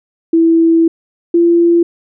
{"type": "tone pair in turn", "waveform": "sine", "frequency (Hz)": [329.6, 341], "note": ["E4", "F4"], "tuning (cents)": [0, -41], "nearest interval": "minor second", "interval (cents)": 59, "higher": "second", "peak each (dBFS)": -6, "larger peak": "neither", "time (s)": [[0.33, 0.88], [1.34, 1.83]], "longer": "first", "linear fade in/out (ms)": 5, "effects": []}